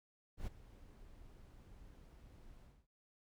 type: noise with ADSR envelope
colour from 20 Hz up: brown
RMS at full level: -41 dBFS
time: 0.37-2.87 s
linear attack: 100 ms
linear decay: 15 ms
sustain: -17 dB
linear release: 240 ms
effects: none